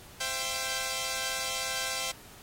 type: chord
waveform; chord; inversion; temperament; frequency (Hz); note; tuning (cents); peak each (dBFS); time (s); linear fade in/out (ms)
5% pulse; C major; none; equal with one note detuned; 523.3 / 670 / 784; C5 / E5 / G5; 0 / +28 / 0; -23 / -24 / -23; 0.2-2.12; 10
effects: pink hiss -50 dBFS RMS until 2.42 s + MP3 64 kbps